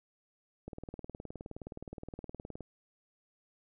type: click train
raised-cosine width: 2 ms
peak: -29 dBFS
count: 38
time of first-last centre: 0.68-2.607 s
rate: 19.2 Hz
effects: none